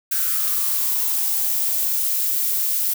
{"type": "noise with high-pass filter sweep", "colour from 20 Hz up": "violet", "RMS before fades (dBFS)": -21, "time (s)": [0.11, 2.94], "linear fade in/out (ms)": 10, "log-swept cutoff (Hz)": [1500, 340], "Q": 7.1, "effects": []}